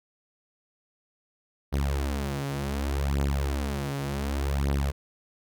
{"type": "beating tone pair", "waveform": "sawtooth", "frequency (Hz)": [69.3, 69.97], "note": ["C#2", "C#2"], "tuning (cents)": [0, 17], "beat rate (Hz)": 0.67, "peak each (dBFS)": -25, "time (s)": [1.72, 4.92], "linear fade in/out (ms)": 20, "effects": []}